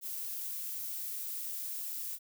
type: noise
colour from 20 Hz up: violet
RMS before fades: -39 dBFS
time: 0.01-2.19 s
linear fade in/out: 50 ms
effects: none